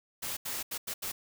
white noise bursts at uneven times, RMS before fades -36 dBFS, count 5, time 0.22-0.37 / 0.45-0.63 / 0.71-0.78 / 0.87-0.94 / 1.02-1.12 s, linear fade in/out 10 ms, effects none

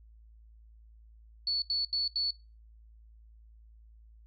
sine tone bursts, 4435 Hz, C#8, in tune, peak -27 dBFS, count 4, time 1.47-2.307 s, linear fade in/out 2 ms, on 150 ms, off 79 ms, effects noise-tail reverb RT60 0.3 s tail -23 dB re dry + added 55 Hz sine -53 dBFS peak until 4.26 s

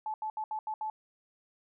sine tone bursts at uneven times, 866 Hz, A5, 28 cents flat, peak -32 dBFS, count 6, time 0.06-0.14 / 0.22-0.3 / 0.37-0.44 / 0.51-0.59 / 0.67-0.74 / 0.81-0.9 s, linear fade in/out 2 ms, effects none

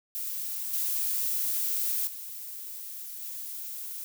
violet noise with level steps, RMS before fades -34 / -29 / -40 / -38 dBFS, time 0.15-4.04 s, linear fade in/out 0 ms, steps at 0.73 / 2.07 / 3.21 s, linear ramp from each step 5 ms, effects none

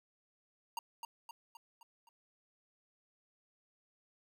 square tone with echo, 932.3 Hz, A#5, in tune, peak -37 dBFS, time 0.77-0.79 s, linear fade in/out 2 ms, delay 260 ms, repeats 5, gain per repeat -5 dB, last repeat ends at 2.09 s, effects 13-bit

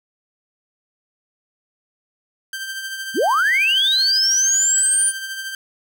sawtooth tone with tremolo, 1568 Hz, G6, in tune, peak -21 dBFS, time 2.53-5.55 s, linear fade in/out 2 ms, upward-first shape triangle, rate 13 Hz, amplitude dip 50%
sine linear sweep, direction up, 175.1 to 9450 Hz, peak -14 dBFS, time 3.14-5.13 s, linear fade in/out 50 ms
effects none

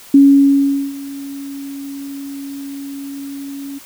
sine tone with ADSR envelope, 278.2 Hz, C#4, 6 cents sharp, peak -3 dBFS, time 0.14-3.79 s, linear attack 5 ms, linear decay 780 ms, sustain -22 dB, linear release 14 ms, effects white hiss -40 dBFS RMS until 3.85 s

